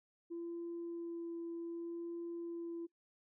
sine tone with vibrato, 338.6 Hz, E4, 46 cents sharp, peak -39 dBFS, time 0.3-2.87 s, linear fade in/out 20 ms, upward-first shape sine, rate 0.65 Hz, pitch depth 10 cents each way, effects noise-tail reverb RT60 0.1 s tail -21 dB re dry + tanh soft clip ceiling -37 dBFS

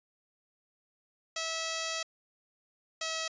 5% pulse tone pair in turn, 650 / 645.5 Hz, E5 / E5, -24 / -37 cents, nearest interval unison, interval 13 cents, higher first, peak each -21 dBFS, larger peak neither, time 1.36-2.03 / 3.01-3.28 s, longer first, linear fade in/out 5 ms, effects resampled to 16000 Hz

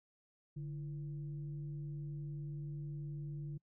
sine tone with frequency modulation, 146.83 Hz, D3, in tune, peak -40 dBFS, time 0.56-3.58 s, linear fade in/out 10 ms, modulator 186 Hz, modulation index 0.35, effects noise-tail reverb RT60 0.1 s tail -26 dB re dry

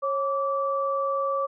sine tone pair together, 547 / 1159 Hz, C#5 / D6, -23 / -23 cents, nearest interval octave + minor second, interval 1300 cents, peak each -26 dBFS, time 0.02-1.47 s, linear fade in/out 20 ms, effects none

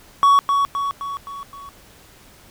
triangle tone with echo, 1121 Hz, C#6, 19 cents sharp, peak -8 dBFS, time 0.23-0.39 s, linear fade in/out 0 ms, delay 260 ms, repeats 5, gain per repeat -5 dB, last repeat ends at 1.69 s, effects pink hiss -48 dBFS RMS until 2.5 s

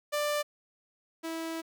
sawtooth tone pair in turn, 591 / 326.6 Hz, D5 / E4, +11 / -16 cents, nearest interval minor seventh, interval 1027 cents, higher first, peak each -24 / -30 dBFS, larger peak first, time 0.12-0.43 / 1.23-1.62 s, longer second, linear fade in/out 20 ms, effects 11-bit

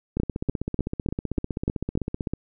two click trains, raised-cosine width 3 ms, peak -14 / -10 dBFS, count 35 / 7, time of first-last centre 0.17-2.336 / 0.2-1.975 s, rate 15.7 / 3.38 Hz, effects none

